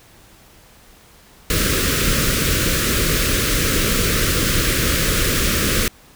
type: band-stop noise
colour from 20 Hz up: pink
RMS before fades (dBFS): -18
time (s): 1.5-5.88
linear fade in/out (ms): 2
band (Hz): 560 to 1200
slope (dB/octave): 48
effects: pink hiss -48 dBFS RMS until 6.15 s